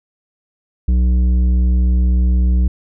sine tone with tanh clipping, 61.7 Hz, B1, 1 cent flat, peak -12 dBFS, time 0.88-2.68 s, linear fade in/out 5 ms, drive 9 dB, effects none

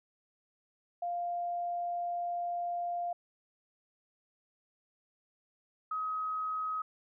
sine tone pair in turn, 698.5 / 1267.1 Hz, F5 / D#6, 0 / +31 cents, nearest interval minor seventh, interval 1031 cents, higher second, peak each -32 / -32 dBFS, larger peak neither, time 1.02-3.13 / 5.91-6.82 s, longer first, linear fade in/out 5 ms, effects none

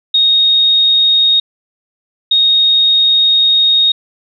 sine tone pair in turn, 3729 / 3729 Hz, A#7 / A#7, 0 / 0 cents, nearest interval unison, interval 0 cents, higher neither, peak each -7 dBFS, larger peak neither, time 0.14-1.4 / 2.31-3.92 s, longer second, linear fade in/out 5 ms, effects none

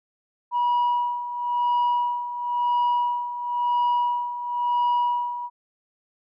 sine tone with tremolo, 968 Hz, B5, 35 cents flat, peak -16 dBFS, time 0.51-5.5 s, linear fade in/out 50 ms, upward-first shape sine, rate 0.97 Hz, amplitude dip 75%, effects tanh soft clip ceiling -17 dBFS

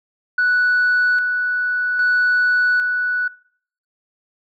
sine tone with tremolo, 1479 Hz, F#6, 1 cent flat, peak -12 dBFS, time 0.38-3.28 s, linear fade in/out 5 ms, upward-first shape square, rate 0.62 Hz, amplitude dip 45%, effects noise-tail reverb RT60 0.6 s tail -22 dB re dry + tanh soft clip ceiling -11 dBFS

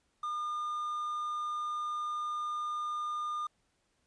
triangle tone with quantisation, 1211 Hz, D#6, 47 cents flat, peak -31 dBFS, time 0.23-3.47 s, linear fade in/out 5 ms, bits 10, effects pink hiss -75 dBFS RMS until 4.06 s + resampled to 22050 Hz

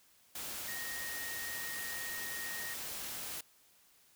sine tone in noise, 1864.7 Hz, A#6, in tune, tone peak -42 dBFS, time 0.68-2.74 s, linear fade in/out 5 ms, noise white, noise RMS -42 dBFS, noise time 0.35-3.41 s, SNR -3 dB, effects white hiss -66 dBFS RMS until 4.15 s

